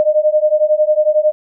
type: beating tone pair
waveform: sine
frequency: 605 / 616 Hz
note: D#5 / D#5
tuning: -49 / -17 cents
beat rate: 11 Hz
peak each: -13 dBFS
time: 0-1.32 s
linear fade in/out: 0 ms
effects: none